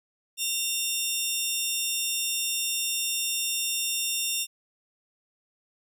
15% pulse tone pair together, 2760 / 3620 Hz, F7 / A7, -21 / +48 cents, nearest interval perfect fourth, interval 469 cents, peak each -22 dBFS, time 0.37-4.47 s, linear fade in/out 50 ms, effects none

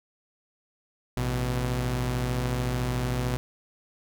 sawtooth tone pair together, 55.55 / 124.7 Hz, A1 / B2, +17 / +17 cents, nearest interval octave + major second, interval 1400 cents, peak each -27 / -23 dBFS, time 1.17-3.37 s, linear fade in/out 0 ms, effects none

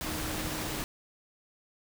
sine tone in noise, 310.2 Hz, D#4, 5 cents flat, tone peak -40 dBFS, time 0.04-0.82 s, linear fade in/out 0 ms, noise pink, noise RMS -35 dBFS, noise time 0.01-0.84 s, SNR -8 dB, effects none

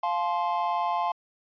triangle chord, F major, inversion none, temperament equal with one note detuned, 698.5 / 863.4 / 1046.5 Hz, F5 / A5 / C6, 0 / -33 / 0 cents, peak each -27 / -27 / -27 dBFS, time 0.03-1.12 s, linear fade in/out 5 ms, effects resampled to 11025 Hz

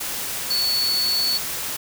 sine tone in noise, 4435 Hz, C#8, in tune, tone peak -19 dBFS, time 0.5-1.38 s, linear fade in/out 10 ms, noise white, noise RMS -28 dBFS, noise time 0-1.77 s, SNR +6 dB, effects none

